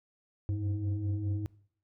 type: tone cluster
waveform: sine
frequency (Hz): 94.9 / 99.8 / 317.5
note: F#2 / G2 / D#4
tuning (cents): +44 / +32 / +35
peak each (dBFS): -36 / -29 / -38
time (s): 0.49-1.46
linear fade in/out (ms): 0
effects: noise-tail reverb RT60 0.6 s tail -23 dB re dry + tanh soft clip ceiling -25 dBFS